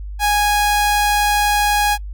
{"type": "tone", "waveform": "sawtooth", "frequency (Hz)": 828, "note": "G#5", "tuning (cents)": -5, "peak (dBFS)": -10, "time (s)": [0.19, 1.98], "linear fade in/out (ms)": 50, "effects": ["noise-tail reverb RT60 0.1 s tail -25 dB re dry", "added 50 Hz sine -26 dBFS peak until 2.13 s"]}